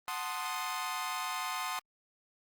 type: chord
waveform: sawtooth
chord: F# diminished seventh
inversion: none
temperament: equal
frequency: 740 / 880 / 1046.5 / 1244.5 Hz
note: F#5 / A5 / C6 / Eb6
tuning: 0 / 0 / 0 / 0 cents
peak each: -38 / -38 / -34 / -36 dBFS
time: 0.08-1.79 s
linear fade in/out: 0 ms
effects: Opus 32 kbps